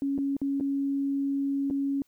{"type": "tone with dropouts", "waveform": "sine", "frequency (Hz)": 277.3, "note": "C#4", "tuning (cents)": 1, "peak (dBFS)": -25, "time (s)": [0.02, 2.02], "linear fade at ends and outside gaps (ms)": 1, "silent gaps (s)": [[0.179, 0.186], [0.367, 0.416], [0.6, 0.608], [1.701, 1.708]], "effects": ["white hiss -70 dBFS RMS until 2.07 s"]}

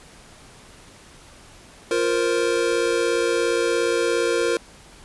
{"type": "chord", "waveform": "square", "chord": "F suspended fourth", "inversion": "none", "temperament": "equal", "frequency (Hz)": [349.2, 466.2, 523.3], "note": ["F4", "Bb4", "C5"], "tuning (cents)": [0, 0, 0], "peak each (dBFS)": [-25, -22, -27], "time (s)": [1.91, 4.57], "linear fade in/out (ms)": 2, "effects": ["pink hiss -47 dBFS RMS until 5.04 s", "resampled to 24000 Hz"]}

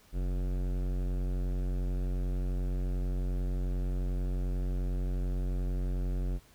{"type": "tone with hard clipping", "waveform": "sine", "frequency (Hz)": 45.66, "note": "F#1", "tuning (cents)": -22, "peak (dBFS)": -31, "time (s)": [0.12, 6.4], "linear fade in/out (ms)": 50, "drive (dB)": 17, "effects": ["pink hiss -61 dBFS RMS until 6.54 s"]}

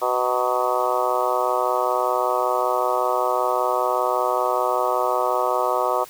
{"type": "harmonic tone with a mistuned harmonic", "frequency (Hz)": 125.2, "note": "B2", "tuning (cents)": 24, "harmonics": [3, 4, 5, 6, 7, 8, 9, 10], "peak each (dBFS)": [-29, -26, -25, -27, -27, -29, -26, -29], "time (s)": [0.01, 6.05], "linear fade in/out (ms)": 20, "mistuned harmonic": 7, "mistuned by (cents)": 50, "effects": ["white hiss -44 dBFS RMS until 6.09 s"]}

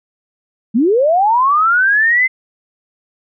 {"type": "linear sweep", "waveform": "sine", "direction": "up", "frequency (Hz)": [201.1, 2081], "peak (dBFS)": -9, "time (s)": [0.74, 2.28], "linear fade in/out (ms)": 20, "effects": []}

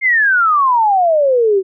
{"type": "exponential sweep", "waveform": "sine", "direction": "down", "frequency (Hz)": [2151, 370], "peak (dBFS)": -9, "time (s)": [0.01, 1.63], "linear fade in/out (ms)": 50, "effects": []}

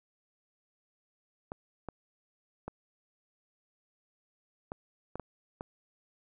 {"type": "clicks", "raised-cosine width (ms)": 1, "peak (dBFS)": -24, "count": 7, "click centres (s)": [1.519, 1.887, 2.68, 4.719, 5.156, 5.197, 5.609], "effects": []}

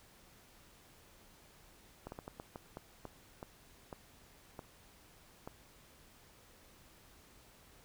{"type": "slowing click train", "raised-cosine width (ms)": 1, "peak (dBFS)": -30, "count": 12, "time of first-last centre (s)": [2.07, 5.475], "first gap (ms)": 51, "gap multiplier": 1.33, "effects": ["pink hiss -62 dBFS RMS until 7.84 s"]}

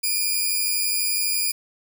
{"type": "tone pair together", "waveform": "10% pulse", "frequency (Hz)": [2403, 4898], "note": ["D7", "D#8"], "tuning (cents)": [39, -28], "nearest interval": "octave", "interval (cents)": 1233, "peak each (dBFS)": -16, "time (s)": [0.03, 1.52], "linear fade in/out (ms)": 10, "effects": []}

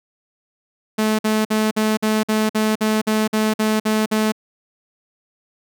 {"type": "tone bursts", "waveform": "sawtooth", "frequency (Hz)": 216.4, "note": "A3", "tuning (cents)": -29, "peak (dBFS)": -12, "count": 13, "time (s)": [0.98, 4.322], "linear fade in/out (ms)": 10, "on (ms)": 210, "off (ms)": 51, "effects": []}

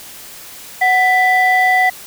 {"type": "tone pair together", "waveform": "sine", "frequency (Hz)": [742.5, 1984], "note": ["F#5", "B6"], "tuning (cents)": [6, 7], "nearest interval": "octave + perfect fourth", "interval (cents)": 1701, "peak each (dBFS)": -11, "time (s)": [0.81, 1.9], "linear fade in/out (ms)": 10, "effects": ["tanh soft clip ceiling -5 dBFS", "white hiss -35 dBFS RMS until 2.06 s"]}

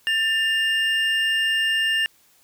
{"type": "tone pair together", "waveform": "triangle", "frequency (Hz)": [1786, 2811], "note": ["A6", "F7"], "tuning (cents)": [25, 11], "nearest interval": "minor sixth", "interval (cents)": 786, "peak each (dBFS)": -20, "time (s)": [0.07, 2.06], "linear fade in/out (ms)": 0, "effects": ["white hiss -58 dBFS RMS until 2.43 s"]}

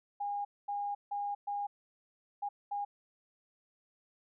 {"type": "tone bursts at uneven times", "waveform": "sine", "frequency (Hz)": 814, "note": "G#5", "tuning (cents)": -35, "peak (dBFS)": -33, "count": 6, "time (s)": [[0.2, 0.45], [0.68, 0.95], [1.11, 1.35], [1.47, 1.67], [2.42, 2.49], [2.71, 2.85]], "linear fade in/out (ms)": 10, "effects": []}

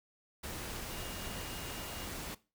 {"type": "tone in noise", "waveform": "sine", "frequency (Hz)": 2842, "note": "F7", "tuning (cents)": 30, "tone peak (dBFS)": -52, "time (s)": [0.9, 2.08], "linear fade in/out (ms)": 10, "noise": "pink", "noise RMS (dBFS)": -42, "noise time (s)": [0.43, 2.35], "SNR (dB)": -13, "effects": ["noise-tail reverb RT60 0.3 s tail -19 dB re dry"]}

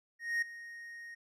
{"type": "tone with ADSR envelope", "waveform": "triangle", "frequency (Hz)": 1864.7, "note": "A#6", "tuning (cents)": 0, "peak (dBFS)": -26, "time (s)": [0.19, 1.15], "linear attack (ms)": 230, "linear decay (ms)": 7, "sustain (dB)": -17, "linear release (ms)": 11, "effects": ["resampled to 32000 Hz"]}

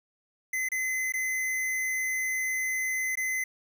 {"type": "tone with dropouts", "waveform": "square", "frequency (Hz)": 2042, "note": "C7", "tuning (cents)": -43, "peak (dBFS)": -28, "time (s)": [0.53, 3.44], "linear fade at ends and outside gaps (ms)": 5, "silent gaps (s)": [[0.688, 0.717], [1.123, 1.137], [3.155, 3.172]], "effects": []}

